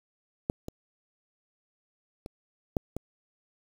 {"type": "clicks", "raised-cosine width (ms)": 2, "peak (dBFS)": [-13, -23, -26, -12, -20], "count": 5, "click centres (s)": [0.499, 0.684, 2.261, 2.768, 2.966], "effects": ["7-bit"]}